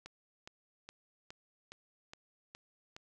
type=click train; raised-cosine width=0.2 ms; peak=-30 dBFS; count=8; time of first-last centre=0.06-2.965 s; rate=2.41 Hz; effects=none